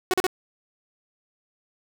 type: tone bursts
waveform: sawtooth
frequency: 370 Hz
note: F#4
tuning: in tune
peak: -15 dBFS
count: 3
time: 0.11-0.266 s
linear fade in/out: 0 ms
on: 26 ms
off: 39 ms
effects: none